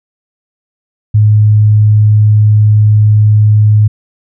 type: tone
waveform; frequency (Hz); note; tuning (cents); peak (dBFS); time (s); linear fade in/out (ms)
sine; 106.2; G#2; +39; -3; 1.14-3.88; 10
effects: none